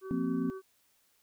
harmonic tone, 380.9 Hz, G4, 50 cents flat, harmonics 1 / 3 / 4, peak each -39 / -49 / -55 dBFS, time 0.01-0.62 s, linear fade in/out 50 ms
sine chord, F suspended fourth, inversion none, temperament just, 174.61 / 232.8 / 261.9 Hz, F3 / Bb3 / C4, 0 / -2 / +2 cents, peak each -36 / -34 / -31 dBFS, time 0.11-0.5 s, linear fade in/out 0 ms
effects white hiss -70 dBFS RMS until 1.22 s

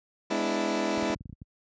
20% pulse chord, E dominant seventh, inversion first, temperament equal with one note detuned, 207.7 / 252.3 / 293.7 / 329.6 Hz, G#3 / B3 / D4 / E4, 0 / +37 / 0 / 0 cents, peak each -27 / -29 / -28 / -25 dBFS, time 0.3-1.15 s, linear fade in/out 10 ms
clicks, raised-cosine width 5 ms, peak -29 dBFS, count 9, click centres 0.977 / 1.027 / 1.101 / 1.159 / 1.209 / 1.257 / 1.296 / 1.328 / 1.418 s
effects high-pass 60 Hz 12 dB/octave + resampled to 16000 Hz

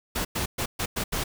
pink noise bursts at uneven times, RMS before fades -28 dBFS, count 6, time 0.15-0.25 / 0.35-0.46 / 0.58-0.66 / 0.79-0.86 / 0.96-1.04 / 1.12-1.24 s, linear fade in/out 10 ms, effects none

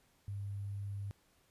sine tone with sample-and-hold, 100.3 Hz, G2, 40 cents sharp, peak -38 dBFS, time 0.28-1.11 s, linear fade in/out 0 ms, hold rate 11025 Hz, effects pink hiss -71 dBFS RMS until 1.5 s + resampled to 32000 Hz

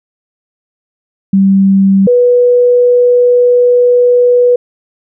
sine tone pair in turn, 194.4 / 489.9 Hz, G3 / B4, -14 / -14 cents, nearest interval octave + major third, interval 1600 cents, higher second, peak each -4 dBFS, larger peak neither, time 1.33-2.07 / 2.07-4.56 s, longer second, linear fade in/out 5 ms, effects none

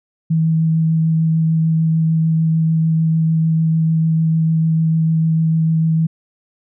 sine tone with vibrato, 161.1 Hz, E3, 39 cents flat, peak -12 dBFS, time 0.3-6.07 s, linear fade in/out 10 ms, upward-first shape triangle, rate 6.7 Hz, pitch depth 12 cents each way, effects none

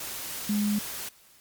sine tone in noise, 207.7 Hz, G#3, in tune, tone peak -23 dBFS, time 0.49-0.79 s, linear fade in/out 5 ms, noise white, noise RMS -36 dBFS, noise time 0-1.09 s, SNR +10 dB, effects white hiss -57 dBFS RMS until 1.4 s + MP3 96 kbps

